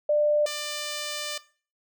sine / 5% pulse tone pair in turn, 595 / 595 Hz, D5 / D5, +22 / +22 cents, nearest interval unison, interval 0 cents, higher neither, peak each -19 dBFS, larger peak neither, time 0.09-0.46 / 0.46-1.38 s, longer second, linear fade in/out 5 ms, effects noise-tail reverb RT60 0.4 s tail -18 dB re dry

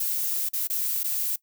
violet noise with dropouts, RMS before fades -27 dBFS, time 0-1.36 s, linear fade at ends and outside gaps 5 ms, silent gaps 0.489-0.533 / 0.673-0.699 / 1.033-1.042 s, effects noise-tail reverb RT60 0.1 s tail -20 dB re dry

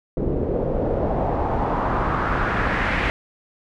pink noise with low-pass filter sweep, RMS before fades -22 dBFS, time 0.17-3.1 s, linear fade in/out 0 ms, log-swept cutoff 380 to 2200 Hz, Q 2.4, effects none

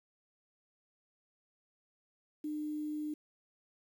sine tone with quantisation, 302.2 Hz, D4, 50 cents sharp, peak -35 dBFS, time 2.44-3.14 s, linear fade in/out 5 ms, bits 10, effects none

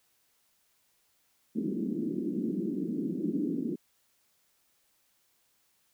white band-pass noise, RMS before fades -32 dBFS, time 1.55-3.76 s, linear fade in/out 20 ms, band 180 to 350 Hz, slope 48 dB/octave, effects white hiss -71 dBFS RMS until 5.93 s

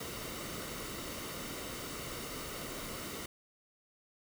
pink noise with comb filter, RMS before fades -42 dBFS, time 0-3.26 s, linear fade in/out 5 ms, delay 1.2 ms, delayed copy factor -0.5, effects none

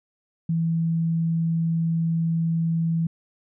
sine tone, 164.81 Hz, E3, in tune, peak -20 dBFS, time 0.49-3.07 s, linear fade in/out 5 ms, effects none

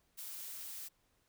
blue noise with amplitude modulation, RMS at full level -44 dBFS, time 0.17-0.89 s, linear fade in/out 20 ms, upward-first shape sine, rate 200 Hz, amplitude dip 40%, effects pink hiss -75 dBFS RMS until 1.28 s

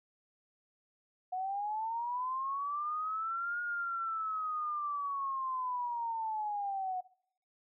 sine linear two-way sweep, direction up then down, 728 to 1435 to 728 Hz, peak -33 dBFS, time 1.32-7.01 s, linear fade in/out 10 ms, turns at 3.61 s, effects noise-tail reverb RT60 0.7 s tail -23 dB re dry

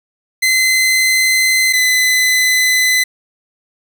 sawtooth tone pair in turn, 2052 / 2017 Hz, C7 / B6, -34 / +36 cents, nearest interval unison, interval 30 cents, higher first, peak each -7 dBFS, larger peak neither, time 0.42-1.73 / 1.73-3.04 s, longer neither, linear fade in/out 10 ms, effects none

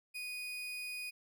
35% pulse tone, 2475 Hz, D#7, 10 cents flat, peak -38 dBFS, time 0.14-1.11 s, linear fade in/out 20 ms, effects none

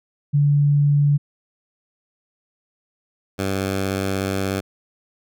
sine / 10% pulse tone pair in turn, 144.5 / 96.64 Hz, D3 / G2, -28 / -24 cents, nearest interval perfect fifth, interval 696 cents, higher first, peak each -13 dBFS, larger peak neither, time 0.33-1.18 / 3.38-4.61 s, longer second, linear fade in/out 20 ms, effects none

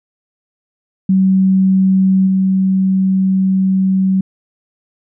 sine tone with level steps, 190 Hz, F#3, 46 cents sharp, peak -8 / -10 dBFS, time 1.09-4.21 s, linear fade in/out 5 ms, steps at 2.26 s, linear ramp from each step 20 ms, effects none

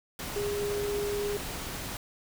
sine tone in noise, 409.7 Hz, G#4, 24 cents flat, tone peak -29 dBFS, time 0.36-1.37 s, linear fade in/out 2 ms, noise pink, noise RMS -37 dBFS, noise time 0.19-1.97 s, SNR +5 dB, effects none

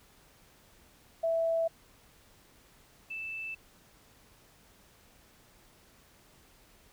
sine tone pair in turn, 659.3 / 2642 Hz, E5 / E7, 0 / +3 cents, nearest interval 2 octaves, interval 2403 cents, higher second, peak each -26 / -36 dBFS, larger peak first, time 1.23-1.68 / 3.1-3.55 s, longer neither, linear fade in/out 10 ms, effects pink hiss -61 dBFS RMS until 6.92 s

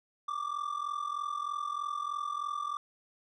triangle ring-modulated tone, 1174.7 Hz, D6, in tune, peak -28 dBFS, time 0.28-2.77 s, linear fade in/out 2 ms, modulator 21.6 Hz, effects resampled to 24000 Hz

